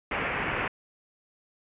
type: low-pass noise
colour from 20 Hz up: white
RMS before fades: -30 dBFS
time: 0.11-0.68 s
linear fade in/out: 5 ms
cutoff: 2600 Hz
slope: 48 dB/octave
effects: resampled to 8000 Hz